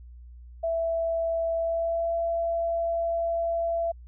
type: tone with pitch glide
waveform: sine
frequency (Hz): 662 to 672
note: E5 to E5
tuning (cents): +7 to +33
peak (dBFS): -24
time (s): 0.63-3.92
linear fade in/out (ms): 10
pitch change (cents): +26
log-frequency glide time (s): 1.57-2.14
effects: added 60 Hz sine -43 dBFS peak until 4.07 s